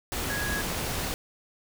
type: tone in noise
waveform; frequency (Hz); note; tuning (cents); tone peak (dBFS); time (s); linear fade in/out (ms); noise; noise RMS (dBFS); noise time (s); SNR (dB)
sine; 1661.2; G#6; 0; -31; 0.3-0.61; 0; pink; -31; 0.12-1.14; -3
effects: none